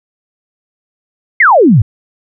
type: exponential sweep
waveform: sine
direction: down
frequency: 2223 to 94 Hz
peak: -3 dBFS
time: 1.4-1.82 s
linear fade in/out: 5 ms
effects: none